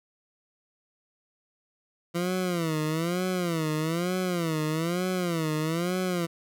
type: tone with vibrato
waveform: 20% pulse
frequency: 168.8 Hz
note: E3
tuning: 41 cents sharp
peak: -21 dBFS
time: 2.14-6.27 s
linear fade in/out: 20 ms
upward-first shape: sine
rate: 1.1 Hz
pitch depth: 160 cents each way
effects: none